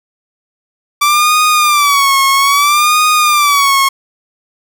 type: tone with vibrato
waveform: sawtooth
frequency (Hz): 1160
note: D6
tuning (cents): -22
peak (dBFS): -4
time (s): 1.01-3.89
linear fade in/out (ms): 10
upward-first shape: sine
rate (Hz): 0.61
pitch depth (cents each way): 110
effects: none